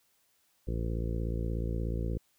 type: harmonic tone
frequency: 56.7 Hz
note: A#1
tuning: 47 cents flat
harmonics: 1 / 2 / 3 / 4 / 5 / 6 / 7 / 8 / 9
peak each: -32 / -36 / -40 / -43 / -47 / -43 / -47 / -45 / -47 dBFS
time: 0.67-2.18 s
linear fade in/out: 10 ms
effects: white hiss -71 dBFS RMS until 2.38 s